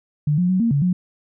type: tone with pitch steps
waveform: sine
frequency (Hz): 148.6 / 178.8 / 185.8 / 231.3 / 141.9 / 180.6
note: D3 / F3 / F#3 / A#3 / C#3 / F#3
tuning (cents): +21 / +41 / +7 / -13 / +41 / -42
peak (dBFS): -15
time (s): 0.27-0.93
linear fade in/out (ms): 5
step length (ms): 110
effects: none